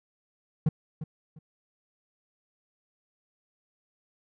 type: tone with echo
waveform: triangle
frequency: 155.56 Hz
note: D#3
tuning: in tune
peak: -17 dBFS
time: 0.66-0.69 s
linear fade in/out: 5 ms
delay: 350 ms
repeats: 2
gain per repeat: -13 dB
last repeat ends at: 1.39 s
effects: none